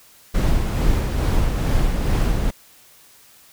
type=noise with tremolo; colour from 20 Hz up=brown; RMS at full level=-17 dBFS; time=0.34-2.51 s; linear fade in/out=10 ms; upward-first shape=sine; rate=2.3 Hz; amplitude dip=35%; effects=white hiss -50 dBFS RMS until 3.52 s

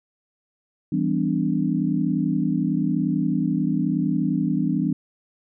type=chord; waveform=sine; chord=E minor seventh; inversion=none; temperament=equal with one note detuned; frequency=164.81 / 196 / 252.7 / 293.7 Hz; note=E3 / G3 / B3 / D4; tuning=0 / 0 / +40 / 0 cents; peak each=-25 dBFS; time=0.92-4.93 s; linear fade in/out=5 ms; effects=none

